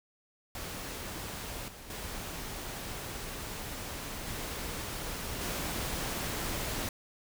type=noise with level steps; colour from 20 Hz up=pink; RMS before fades=-40 / -48 / -40 / -38 / -35 dBFS; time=0.55-6.89 s; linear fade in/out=2 ms; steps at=1.68 / 1.9 / 4.27 / 5.41 s; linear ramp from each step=2 ms; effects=none